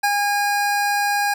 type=tone with ADSR envelope; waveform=25% pulse; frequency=816 Hz; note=G#5; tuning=31 cents flat; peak=-11 dBFS; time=0.03-1.34 s; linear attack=11 ms; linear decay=52 ms; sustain=-3 dB; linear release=6 ms; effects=none